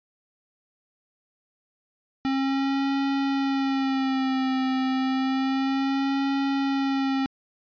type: tone with vibrato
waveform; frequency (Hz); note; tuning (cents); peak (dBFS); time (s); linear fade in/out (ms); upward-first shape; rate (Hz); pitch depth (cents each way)
square; 267.9; C4; +41; -23; 2.25-7.26; 0; sine; 0.3; 43
effects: resampled to 11025 Hz